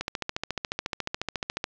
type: click train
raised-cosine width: 0.2 ms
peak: -11 dBFS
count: 24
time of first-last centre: 0.01-1.641 s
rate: 14.1 Hz
effects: low-pass 6000 Hz 12 dB/octave + 8-bit